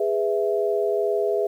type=chord; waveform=sine; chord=E major; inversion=first; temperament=just; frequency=412 / 494.4 / 659.3 Hz; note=G#4 / B4 / E5; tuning=-14 / +2 / 0 cents; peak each=-22 / -27 / -25 dBFS; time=0-1.47 s; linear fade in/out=5 ms; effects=9-bit